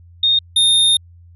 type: tone pair in turn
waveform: sine / square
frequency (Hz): 3688 / 3658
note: A#7 / A#7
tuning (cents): -19 / -33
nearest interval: unison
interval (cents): 14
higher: first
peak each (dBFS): -11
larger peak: neither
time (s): 0.23-0.39 / 0.56-0.97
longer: second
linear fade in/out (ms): 5
effects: added 86 Hz sine -41 dBFS peak until 1.35 s + resampled to 32000 Hz